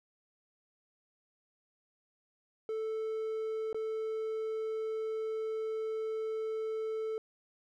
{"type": "tone with dropouts", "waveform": "triangle", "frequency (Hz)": 440, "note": "A4", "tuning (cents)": 0, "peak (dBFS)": -31, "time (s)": [2.69, 7.18], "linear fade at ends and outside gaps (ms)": 1, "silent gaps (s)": [3.729, 3.745], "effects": []}